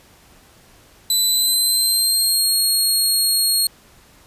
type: tone with pitch glide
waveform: 20% pulse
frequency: 4000 to 4287 Hz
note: B7 to C8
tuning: +21 to +41 cents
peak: -9 dBFS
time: 1.1-3.67 s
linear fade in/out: 2 ms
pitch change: +120 cents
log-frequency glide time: 1.28-2.55 s
effects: pink hiss -50 dBFS RMS until 4.26 s + resampled to 32000 Hz